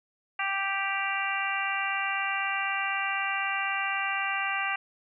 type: harmonic tone with a mistuned harmonic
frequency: 392 Hz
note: G4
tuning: in tune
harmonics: 2 / 3 / 4 / 5 / 6 / 7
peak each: -34 / -34 / -34 / -34 / -34 / -34 dBFS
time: 0.39-4.76 s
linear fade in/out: 5 ms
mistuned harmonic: 7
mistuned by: +15 cents
effects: none